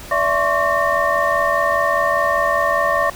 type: tone cluster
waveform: sine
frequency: 580 / 665 / 1074 / 1134 / 1824 Hz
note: D5 / E5 / C6 / C#6 / A#6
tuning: -22 / +15 / +45 / +39 / -38 cents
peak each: -21 dBFS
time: 0.11-3.1 s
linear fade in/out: 5 ms
effects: pink hiss -36 dBFS RMS until 3.15 s